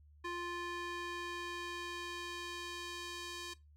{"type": "tone with band-pass filter sweep", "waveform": "square", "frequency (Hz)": 349.2, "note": "F4", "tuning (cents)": 0, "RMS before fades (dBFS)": -43, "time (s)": [0.24, 3.54], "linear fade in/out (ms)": 10, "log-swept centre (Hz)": [1600, 4200], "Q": 0.83, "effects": ["noise-tail reverb RT60 0.2 s tail -18 dB re dry", "added 74 Hz sine -59 dBFS peak until 3.76 s"]}